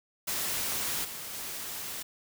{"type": "noise with level steps", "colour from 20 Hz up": "white", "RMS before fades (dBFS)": [-32, -40, -38], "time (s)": [0.27, 2.03], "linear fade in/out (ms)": 10, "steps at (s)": [1.04, 1.33], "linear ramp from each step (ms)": 10, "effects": []}